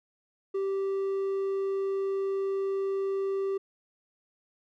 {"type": "tone with hard clipping", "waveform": "sine", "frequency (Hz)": 390, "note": "G4", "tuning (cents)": -9, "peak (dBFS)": -28, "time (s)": [0.54, 3.58], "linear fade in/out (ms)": 10, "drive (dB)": 3, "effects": []}